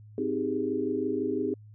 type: chord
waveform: sine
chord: Ab major seventh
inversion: first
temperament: just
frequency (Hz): 259.6 / 311.5 / 389.3 / 415.3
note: C4 / Eb4 / G4 / Ab4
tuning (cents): -13 / +2 / -12 / 0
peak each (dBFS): -32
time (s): 0.18-1.54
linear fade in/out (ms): 2
effects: added 106 Hz sine -47 dBFS peak until 1.74 s